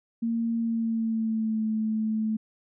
sine tone with pitch glide, 230 to 218.3 Hz, A#3 to A3, -23 to -13 cents, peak -24 dBFS, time 0.22-2.37 s, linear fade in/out 10 ms, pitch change -90 cents, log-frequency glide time 0.59-1.64 s, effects none

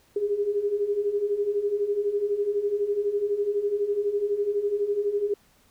sine beating tone pair, 400 / 412 Hz, G4 / G#4, +35 / -14 cents, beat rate 12 Hz, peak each -29 / -24 dBFS, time 0.16-5.34 s, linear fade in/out 5 ms, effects pink hiss -61 dBFS RMS until 5.7 s

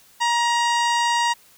harmonic tone, 945 Hz, A#5, 23 cents sharp, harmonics 1 / 2 / 3 / 4 / 5 / 6 / 7 / 8 / 9, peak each -19 / -25 / -29 / -31 / -33 / -35 / -36 / -37 / -38 dBFS, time 0.2-1.34 s, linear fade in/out 20 ms, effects white hiss -53 dBFS RMS until 1.57 s

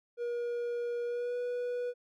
triangle tone with pitch glide, 477.7 to 489.1 Hz, A#4 to B4, +42 to -17 cents, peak -30 dBFS, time 0.17-1.94 s, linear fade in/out 50 ms, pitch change +41 cents, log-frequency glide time 1.05-1.36 s, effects none

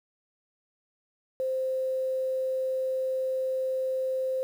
sine tone with quantisation, 522 Hz, C5, 4 cents flat, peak -26 dBFS, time 1.4-4.43 s, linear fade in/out 0 ms, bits 9, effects none

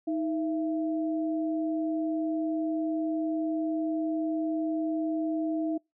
sine tone pair together, 316.2 / 670 Hz, D#4 / E5, +28 / +28 cents, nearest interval octave + minor second, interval 1300 cents, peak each -27 / -35 dBFS, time 0.07-5.78 s, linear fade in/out 10 ms, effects noise-tail reverb RT60 0.2 s tail -26 dB re dry

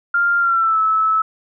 sine tone with pitch glide, 1396.9 to 1303.4 Hz, F6 to E6, 0 to -20 cents, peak -13 dBFS, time 0.14-1.22 s, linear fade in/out 5 ms, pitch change -120 cents, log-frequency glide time 0.39-0.79 s, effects none

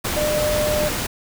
sine tone in noise, 602 Hz, D5, 43 cents sharp, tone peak -19 dBFS, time 0.16-0.89 s, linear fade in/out 10 ms, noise pink, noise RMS -24 dBFS, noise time 0.04-1.07 s, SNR +2 dB, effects none

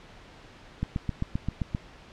click train, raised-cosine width 5 ms, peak -15 dBFS, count 8, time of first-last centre 0.83-1.749 s, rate 7.62 Hz, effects pink hiss -50 dBFS RMS until 2.12 s + low-pass 4000 Hz 12 dB/octave

